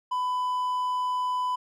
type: tone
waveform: triangle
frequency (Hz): 1000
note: B5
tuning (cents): +21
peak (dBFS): -23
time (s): 0.11-1.56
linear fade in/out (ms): 10
effects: none